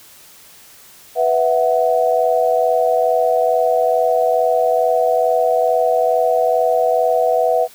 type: chord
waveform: sine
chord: B suspended fourth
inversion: none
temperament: just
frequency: 493.9 / 658.5 / 740.8 Hz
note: B4 / E5 / F#5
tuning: 0 / -2 / +2 cents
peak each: -17 / -16 / -18 dBFS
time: 1.15-7.68 s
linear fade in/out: 50 ms
effects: white hiss -44 dBFS RMS until 7.74 s